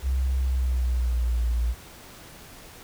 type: tone with pitch glide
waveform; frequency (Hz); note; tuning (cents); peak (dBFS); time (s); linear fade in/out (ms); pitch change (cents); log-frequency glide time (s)
sine; 65.41 to 58.61; C2 to A#1; 0 to +10; -21; 0.02-1.75; 50; -190; 0.36-1.41
effects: pink hiss -46 dBFS RMS until 2.83 s